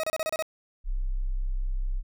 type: tone bursts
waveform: 40% pulse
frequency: 634 Hz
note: D#5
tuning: 32 cents sharp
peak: -25 dBFS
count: 7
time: 0-0.424 s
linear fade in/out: 0 ms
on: 34 ms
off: 31 ms
type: tone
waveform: sine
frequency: 32.32 Hz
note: C1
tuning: 20 cents flat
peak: -25 dBFS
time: 0.84-2.03 s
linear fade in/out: 50 ms
effects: none